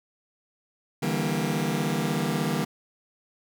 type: chord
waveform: sawtooth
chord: E half-diminished seventh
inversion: third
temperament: just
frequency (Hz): 148.33 / 164.81 / 197.78 / 237.3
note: D3 / E3 / G3 / Bb3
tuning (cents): +18 / 0 / +16 / +31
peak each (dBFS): -26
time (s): 1.02-2.65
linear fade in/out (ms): 10
effects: none

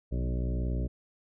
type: harmonic tone with a mistuned harmonic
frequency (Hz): 61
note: B1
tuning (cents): -21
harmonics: 1 / 2 / 3 / 4 / 5 / 6 / 7 / 9 / 10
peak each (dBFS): -29 / -35 / -39 / -41 / -43 / -45 / -46 / -48 / -49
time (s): 0.11-0.88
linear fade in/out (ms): 20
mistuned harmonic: 2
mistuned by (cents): +48
effects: none

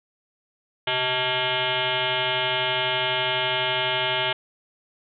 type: tone with frequency modulation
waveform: sine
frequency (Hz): 1896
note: A#6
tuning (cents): +29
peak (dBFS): -21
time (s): 0.87-4.33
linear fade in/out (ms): 5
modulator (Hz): 252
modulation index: 5.9
effects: none

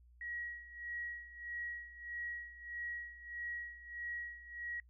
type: tone with tremolo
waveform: sine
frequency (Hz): 1907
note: A#6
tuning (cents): +39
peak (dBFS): -39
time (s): 0.21-4.8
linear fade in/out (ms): 2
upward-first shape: sine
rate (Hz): 1.6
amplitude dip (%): 80
effects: noise-tail reverb RT60 0.1 s tail -25 dB re dry + added 60 Hz sine -60 dBFS peak until 4.89 s

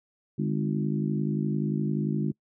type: harmonic tone with a mistuned harmonic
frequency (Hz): 51.5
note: G#1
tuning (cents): -14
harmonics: 3 / 4 / 5 / 6 / 7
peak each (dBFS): -28 / -29 / -35 / -34 / -37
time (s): 0.38-2.32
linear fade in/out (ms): 10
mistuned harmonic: 3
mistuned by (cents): -66
effects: noise-tail reverb RT60 0.1 s tail -25 dB re dry

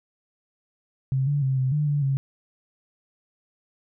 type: tone with pitch steps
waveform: sine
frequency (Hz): 133 / 144.2 / 133.1 / 130.4 / 149.2 / 145.2 / 136.3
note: C3 / D3 / C3 / C3 / D3 / D3 / C#3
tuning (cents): +29 / -31 / +30 / -5 / +28 / -19 / -29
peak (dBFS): -20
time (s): 1.12-2.17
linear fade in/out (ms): 0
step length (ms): 150
effects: none

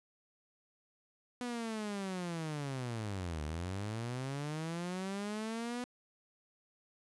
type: linear two-way sweep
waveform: sawtooth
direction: down then up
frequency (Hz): 248.2 to 73.42 to 248.2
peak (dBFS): -33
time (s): 1.41-5.84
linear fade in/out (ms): 0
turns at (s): 3.43
effects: resampled to 24000 Hz + 11-bit

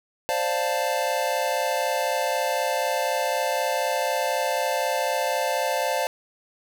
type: chord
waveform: square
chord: D minor seventh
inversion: third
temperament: equal with one note detuned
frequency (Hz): 523.3 / 587.3 / 698.5 / 883.6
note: C5 / D5 / F5 / A5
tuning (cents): 0 / 0 / 0 / +7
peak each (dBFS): -29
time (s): 0.29-6.07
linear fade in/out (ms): 0
effects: none

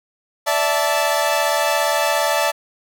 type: chord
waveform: sawtooth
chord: D suspended second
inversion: none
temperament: equal with one note detuned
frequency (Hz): 581.9 / 659.3 / 880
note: D5 / E5 / A5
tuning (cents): -16 / 0 / 0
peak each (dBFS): -17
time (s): 0.46-2.52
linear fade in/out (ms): 20
effects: none

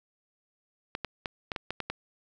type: clicks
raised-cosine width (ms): 0.3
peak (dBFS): -16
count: 8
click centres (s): 0.951 / 1.047 / 1.258 / 1.518 / 1.562 / 1.706 / 1.803 / 1.9
effects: none

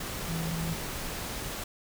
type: tone in noise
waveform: sine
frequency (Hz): 164.3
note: E3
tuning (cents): -5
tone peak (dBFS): -31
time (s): 0.28-0.74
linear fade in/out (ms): 5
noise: pink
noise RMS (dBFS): -36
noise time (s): 0-1.64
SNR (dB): +2
effects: none

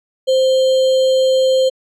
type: tone with sample-and-hold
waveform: sine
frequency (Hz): 522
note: C5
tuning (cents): -4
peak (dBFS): -10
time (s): 0.27-1.7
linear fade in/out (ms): 20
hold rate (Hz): 3675
effects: low-pass 6000 Hz 12 dB/octave

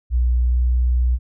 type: tone with pitch glide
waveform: sine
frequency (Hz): 60.9 to 61.5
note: B1 to B1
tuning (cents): -24 to -7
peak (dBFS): -14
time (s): 0.1-1.19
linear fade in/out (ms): 50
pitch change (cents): +17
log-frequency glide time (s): 0.49-0.57
effects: none

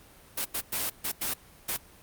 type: noise bursts at uneven times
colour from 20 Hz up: white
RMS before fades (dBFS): -30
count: 6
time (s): 0.37-0.45 / 0.54-0.61 / 0.72-0.9 / 1.04-1.12 / 1.21-1.34 / 1.68-1.77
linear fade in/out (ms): 10
effects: pink hiss -54 dBFS RMS until 2.02 s + Opus 32 kbps

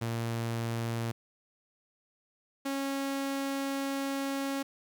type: tone pair in turn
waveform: sawtooth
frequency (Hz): 115.7 / 274.5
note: A#2 / C#4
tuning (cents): -13 / -17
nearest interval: octave + minor third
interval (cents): 1496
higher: second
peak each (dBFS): -27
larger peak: neither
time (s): 0.01-1.12 / 2.65-4.63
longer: second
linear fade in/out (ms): 10
effects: 11-bit

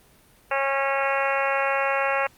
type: harmonic tone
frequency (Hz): 273.8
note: C#4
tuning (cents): -21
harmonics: 2 / 3 / 4 / 5 / 6 / 7 / 8 / 9 / 10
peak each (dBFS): -26 / -28 / -29 / -30 / -31 / -31 / -32 / -33 / -33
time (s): 0.51-2.27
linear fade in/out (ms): 5
effects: pink hiss -56 dBFS RMS until 2.37 s + Opus 32 kbps

